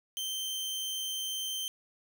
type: tone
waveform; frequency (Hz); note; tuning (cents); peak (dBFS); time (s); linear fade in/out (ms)
sawtooth; 3119; G7; -9; -30; 0.17-1.68; 0
effects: 11-bit